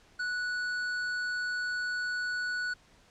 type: tone with hard clipping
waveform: sine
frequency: 1475 Hz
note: F#6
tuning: 6 cents flat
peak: -32 dBFS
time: 0.19-2.74 s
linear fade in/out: 10 ms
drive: 9 dB
effects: pink hiss -61 dBFS RMS until 3.1 s + low-pass 7000 Hz 12 dB/octave